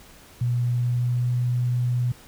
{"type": "tone with pitch glide", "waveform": "sine", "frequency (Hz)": [121.4, 122.95], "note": ["B2", "B2"], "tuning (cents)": [-29, -7], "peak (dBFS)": -20, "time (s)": [0.41, 2.12], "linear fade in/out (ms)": 5, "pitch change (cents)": 22, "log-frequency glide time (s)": [0.57, 1.3], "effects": ["pink hiss -49 dBFS RMS until 2.27 s"]}